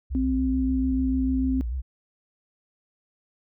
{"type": "tone with vibrato", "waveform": "sine", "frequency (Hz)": 61.74, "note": "B1", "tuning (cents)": 0, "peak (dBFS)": -26, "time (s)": [0.1, 1.82], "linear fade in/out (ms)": 20, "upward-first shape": "sine", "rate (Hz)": 6.8, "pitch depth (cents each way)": 150}
{"type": "tone", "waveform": "sine", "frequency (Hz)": 261.6, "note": "C4", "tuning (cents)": 0, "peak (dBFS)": -22, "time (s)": [0.15, 1.61], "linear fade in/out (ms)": 0}
{"type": "clicks", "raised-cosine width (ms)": 5, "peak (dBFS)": -31, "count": 3, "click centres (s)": [0.713, 0.918, 1.004]}
{"effects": []}